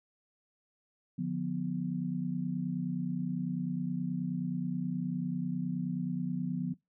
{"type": "chord", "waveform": "sine", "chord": "B diminished", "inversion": "first", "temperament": "just", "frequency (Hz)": [148.16, 177.8, 246.9], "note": ["D3", "F3", "B3"], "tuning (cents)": [16, 31, 0], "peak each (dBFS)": [-38, -33, -36], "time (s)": [1.18, 6.74], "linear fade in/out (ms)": 10, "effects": ["noise-tail reverb RT60 0.2 s tail -22 dB re dry"]}